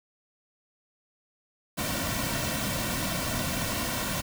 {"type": "noise with comb filter", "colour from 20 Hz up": "pink", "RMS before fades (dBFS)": -30, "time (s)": [1.77, 4.22], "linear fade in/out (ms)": 20, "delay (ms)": 2.4, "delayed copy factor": -0.7, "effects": []}